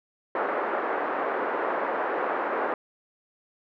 pink band-pass noise, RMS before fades -28 dBFS, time 0.35-2.74 s, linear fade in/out 2 ms, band 370 to 1600 Hz, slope 24 dB/octave, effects none

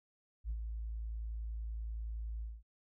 sine tone with ADSR envelope, 55.3 Hz, A1, 9 cents sharp, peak -32 dBFS, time 0.44-2.63 s, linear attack 59 ms, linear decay 62 ms, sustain -5 dB, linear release 210 ms, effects tanh soft clip ceiling -32 dBFS

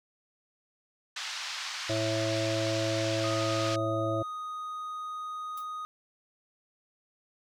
white band-pass noise, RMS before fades -37 dBFS, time 1.16-3.76 s, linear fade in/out 5 ms, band 910 to 5500 Hz, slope 24 dB/octave
harmonic tone, 110 Hz, A2, in tune, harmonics 1 / 3 / 5 / 6, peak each -33 / -33 / -33 / -33 dBFS, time 1.89-4.23 s, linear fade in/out 10 ms
triangle tone, 1244.5 Hz, D#6, in tune, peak -33 dBFS, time 3.24-5.85 s, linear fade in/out 0 ms
blue noise with exponential decay, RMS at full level -44 dBFS, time 5.57-5.69 s, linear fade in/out 5 ms, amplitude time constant 25 ms
effects none

